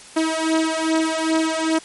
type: beating tone pair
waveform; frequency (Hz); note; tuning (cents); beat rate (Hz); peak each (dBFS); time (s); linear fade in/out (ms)
sawtooth; 319.2 / 321.7; D#4 / E4; +44 / -42; 2.5; -17; 0.16-1.79; 10
effects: white hiss -42 dBFS RMS until 1.84 s + MP3 48 kbps